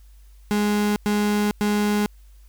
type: tone bursts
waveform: 35% pulse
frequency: 207.7 Hz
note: G#3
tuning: in tune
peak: -17 dBFS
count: 3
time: 0.51-2.06 s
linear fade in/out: 0 ms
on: 450 ms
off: 100 ms
effects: added 50 Hz sine -45 dBFS peak until 2.48 s + white hiss -62 dBFS RMS until 2.48 s